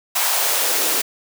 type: noise with high-pass filter sweep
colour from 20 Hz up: white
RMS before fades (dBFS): -19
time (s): 0.15-1.02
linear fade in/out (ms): 10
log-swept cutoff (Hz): 820 to 330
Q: 2
effects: none